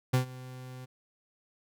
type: tone with ADSR envelope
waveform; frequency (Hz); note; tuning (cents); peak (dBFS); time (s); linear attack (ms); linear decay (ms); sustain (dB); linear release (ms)
40% pulse; 127.8; C3; -40; -20; 0.13-0.86; 11; 110; -21; 18
effects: none